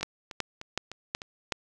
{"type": "two click trains", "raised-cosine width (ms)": 0.2, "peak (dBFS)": [-22, -11], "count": [6, 5], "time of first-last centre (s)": [[0.01, 1.521], [0.03, 1.523]], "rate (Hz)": [3.31, 2.68], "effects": []}